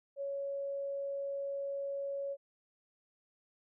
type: tone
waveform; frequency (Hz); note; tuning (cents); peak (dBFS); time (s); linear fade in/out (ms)
sine; 557; C#5; +8; -35; 0.16-2.37; 50
effects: none